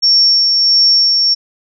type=tone with tremolo; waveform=sine; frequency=5480 Hz; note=F8; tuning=34 cents flat; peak=-6 dBFS; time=0.02-1.35 s; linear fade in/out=20 ms; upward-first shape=sine; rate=1.5 Hz; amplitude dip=30%; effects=none